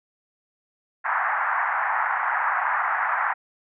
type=band-pass noise; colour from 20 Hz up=pink; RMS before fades=-24 dBFS; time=1.04-3.34 s; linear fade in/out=20 ms; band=780 to 1900 Hz; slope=48 dB/octave; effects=none